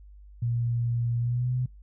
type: tone with pitch glide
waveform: sine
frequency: 118.4 to 126.17 Hz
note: A#2 to B2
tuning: +27 to +37 cents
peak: -24 dBFS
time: 0.42-1.66 s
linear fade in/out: 5 ms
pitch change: +110 cents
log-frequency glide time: 1.19-1.54 s
effects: noise-tail reverb RT60 0.2 s tail -26 dB re dry + added 50 Hz sine -46 dBFS peak until 1.82 s